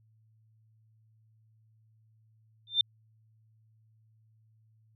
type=tone with exponential growth; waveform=sine; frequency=3585 Hz; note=A7; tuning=32 cents sharp; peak=-17 dBFS; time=2.67-2.81 s; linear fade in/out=2 ms; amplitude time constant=30 ms; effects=added 110 Hz sine -62 dBFS peak until 4.95 s